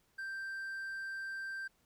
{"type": "tone", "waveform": "triangle", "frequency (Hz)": 1570, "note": "G6", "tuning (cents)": 2, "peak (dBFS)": -37, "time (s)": [0.18, 1.68], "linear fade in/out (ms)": 10, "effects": ["pink hiss -73 dBFS RMS until 1.85 s"]}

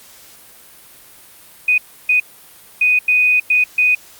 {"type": "tone bursts at uneven times", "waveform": "sine", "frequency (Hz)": 2489, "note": "D#7", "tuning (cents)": 0, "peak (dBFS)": -10, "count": 6, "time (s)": [[1.68, 1.78], [2.09, 2.2], [2.81, 2.99], [3.08, 3.4], [3.5, 3.64], [3.78, 3.95]], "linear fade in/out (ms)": 5, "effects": ["white hiss -43 dBFS RMS until 4.19 s", "Opus 48 kbps"]}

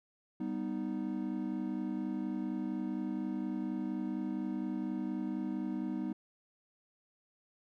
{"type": "chord", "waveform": "triangle", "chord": "G augmented", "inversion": "none", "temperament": "equal", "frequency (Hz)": [196, 246.9, 311.1], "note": ["G3", "B3", "D#4"], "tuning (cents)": [0, 0, 0], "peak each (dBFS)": [-37, -36, -36], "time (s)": [0.4, 6.13], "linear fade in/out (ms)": 5, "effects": []}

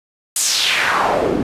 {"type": "noise with band-pass filter sweep", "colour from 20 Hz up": "pink", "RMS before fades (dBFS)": -17, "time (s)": [0.36, 1.43], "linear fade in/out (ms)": 2, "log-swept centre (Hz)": [8900, 250], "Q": 2.3, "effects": ["resampled to 32000 Hz"]}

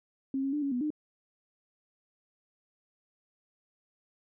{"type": "tone with pitch steps", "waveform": "sine", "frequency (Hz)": [268.9, 272.8, 295.9, 278.8, 246.4, 302.6], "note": ["C4", "C#4", "D4", "C#4", "B3", "D#4"], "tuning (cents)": [47, -28, 13, 10, -4, -48], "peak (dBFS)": -28, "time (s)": [0.34, 0.904], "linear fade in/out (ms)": 2, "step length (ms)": 94, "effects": []}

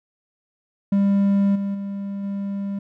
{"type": "tone with level steps", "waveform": "triangle", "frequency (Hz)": 198.9, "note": "G3", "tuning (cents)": 25, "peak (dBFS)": [-13, -20, -24, -22], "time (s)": [0.92, 2.79], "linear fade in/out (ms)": 5, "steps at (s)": [1.55, 1.74, 2.23], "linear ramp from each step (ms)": 10, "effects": []}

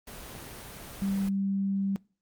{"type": "noise", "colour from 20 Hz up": "pink", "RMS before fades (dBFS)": -43, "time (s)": [0.07, 1.29], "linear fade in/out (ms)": 5}
{"type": "clicks", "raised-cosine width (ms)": 1, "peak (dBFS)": -30, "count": 2, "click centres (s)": [0.352, 0.361]}
{"type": "tone", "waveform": "sine", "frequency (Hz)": 196, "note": "G3", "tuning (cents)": 0, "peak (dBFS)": -26, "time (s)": [1.02, 1.96], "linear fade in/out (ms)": 0}
{"effects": ["noise-tail reverb RT60 0.4 s tail -25 dB re dry", "Opus 24 kbps"]}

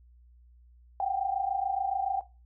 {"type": "tone cluster", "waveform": "sine", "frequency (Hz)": [719, 766, 793], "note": ["F#5", "G5", "G5"], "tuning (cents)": [-50, -40, 20], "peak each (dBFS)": [-36, -30, -30], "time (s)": [1, 2.21], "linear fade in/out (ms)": 2, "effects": ["noise-tail reverb RT60 0.3 s tail -17 dB re dry", "added 60 Hz sine -54 dBFS peak until 2.45 s"]}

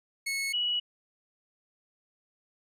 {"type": "tone pair in turn", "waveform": ["sawtooth", "sine"], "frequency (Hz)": [2194, 2929], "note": ["C#7", "F#7"], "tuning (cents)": [-18, -18], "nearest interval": "perfect fourth", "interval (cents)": 500, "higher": "second", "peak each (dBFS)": -26, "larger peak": "neither", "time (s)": [[0.26, 0.53], [0.53, 0.8]], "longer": "neither", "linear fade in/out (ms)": 10, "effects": ["resampled to 32000 Hz"]}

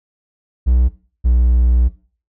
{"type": "tone pair in turn", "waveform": "triangle", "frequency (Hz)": [61.74, 60.57], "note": ["B1", "B1"], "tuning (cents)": [0, -33], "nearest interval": "unison", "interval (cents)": 33, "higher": "first", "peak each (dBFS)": -8, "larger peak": "neither", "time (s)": [[0.66, 0.89], [1.24, 1.89]], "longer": "second", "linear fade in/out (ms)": 20, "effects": ["noise-tail reverb RT60 0.4 s tail -17 dB re dry"]}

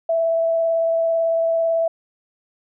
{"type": "tone with vibrato", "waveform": "sine", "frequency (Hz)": 660, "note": "E5", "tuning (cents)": 2, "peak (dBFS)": -16, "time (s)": [0.09, 1.88], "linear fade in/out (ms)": 5, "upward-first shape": "triangle", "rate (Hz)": 18, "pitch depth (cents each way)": 12, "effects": []}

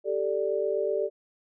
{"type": "chord", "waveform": "sine", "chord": "G suspended second", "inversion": "none", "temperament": "equal", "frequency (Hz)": [392, 440, 587.3], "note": ["G4", "A4", "D5"], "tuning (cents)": [0, 0, 0], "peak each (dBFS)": -29, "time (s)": [0.04, 1.1], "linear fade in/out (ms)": 50, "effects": []}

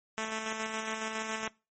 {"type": "tone with tremolo", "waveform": "5% pulse", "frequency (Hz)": 220, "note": "A3", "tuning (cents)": 0, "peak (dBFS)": -21, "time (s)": [0.18, 1.48], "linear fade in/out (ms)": 0, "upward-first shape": "square", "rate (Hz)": 7.2, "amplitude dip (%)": 35, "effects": ["noise-tail reverb RT60 0.3 s tail -24 dB re dry", "MP3 32 kbps"]}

